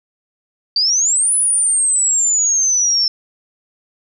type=exponential two-way sweep; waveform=sine; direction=up then down; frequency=4583 to 10100 to 5330 Hz; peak=-12 dBFS; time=0.76-3.08 s; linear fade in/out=2 ms; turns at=1.34 s; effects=none